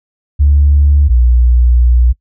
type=tone pair in turn; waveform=sine; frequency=71.9 / 60.57 Hz; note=D2 / B1; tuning=-36 / -33 cents; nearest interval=minor third; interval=297 cents; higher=first; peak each=-4 dBFS; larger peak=neither; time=0.39-1.09 / 1.09-2.13 s; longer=second; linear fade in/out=20 ms; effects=noise-tail reverb RT60 0.1 s tail -23 dB re dry + tanh soft clip ceiling 0 dBFS